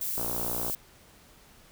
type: noise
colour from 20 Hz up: violet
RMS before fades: -32 dBFS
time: 0.01-0.75 s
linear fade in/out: 2 ms
type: click train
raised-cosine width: 1 ms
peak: -21 dBFS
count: 32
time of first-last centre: 0.18-0.698 s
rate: 59.8 Hz
effects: pink hiss -56 dBFS RMS until 1.71 s